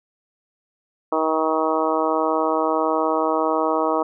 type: harmonic tone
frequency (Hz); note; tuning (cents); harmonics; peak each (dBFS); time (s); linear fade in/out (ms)
158.5; D#3; +32; 2 / 3 / 4 / 5 / 6 / 7 / 8; -25 / -24 / -24 / -27 / -26 / -26 / -29; 1.12-4.03; 5
effects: none